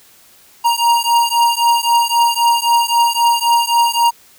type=beating tone pair; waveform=square; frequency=937 / 940.8 Hz; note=A#5 / A#5; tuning=+9 / +16 cents; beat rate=3.8 Hz; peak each=-15 dBFS; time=0.64-4.11 s; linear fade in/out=20 ms; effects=white hiss -47 dBFS RMS until 4.38 s